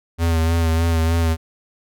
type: tone with vibrato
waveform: square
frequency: 82.41 Hz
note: E2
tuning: in tune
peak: -16 dBFS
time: 0.18-1.37 s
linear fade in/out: 50 ms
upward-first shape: sine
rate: 3.3 Hz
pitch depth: 33 cents each way
effects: none